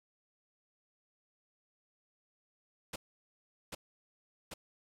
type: noise with echo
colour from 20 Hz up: pink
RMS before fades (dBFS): -41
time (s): 2.93-2.96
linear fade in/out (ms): 5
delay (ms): 790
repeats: 2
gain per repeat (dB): -2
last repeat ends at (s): 4.54
effects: low-pass 12000 Hz 12 dB/octave